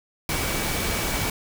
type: tone in noise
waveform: sine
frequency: 2279 Hz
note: C#7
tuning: 47 cents sharp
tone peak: -35 dBFS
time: 0.29-1.3 s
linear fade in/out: 2 ms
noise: pink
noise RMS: -26 dBFS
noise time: 0.29-1.3 s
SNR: -12 dB
effects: none